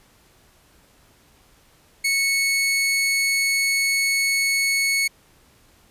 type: tone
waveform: sawtooth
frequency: 2207 Hz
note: C#7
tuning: 8 cents flat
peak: -15 dBFS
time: 2.04-5.08 s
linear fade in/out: 10 ms
effects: pink hiss -56 dBFS RMS until 5.9 s + resampled to 32000 Hz